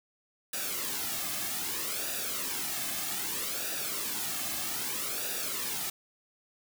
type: noise with flanger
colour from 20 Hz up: white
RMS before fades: -34 dBFS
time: 0.53-5.9 s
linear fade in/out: 5 ms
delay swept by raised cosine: 0.93 to 2.13 ms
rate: 0.63 Hz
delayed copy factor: -0.65
effects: none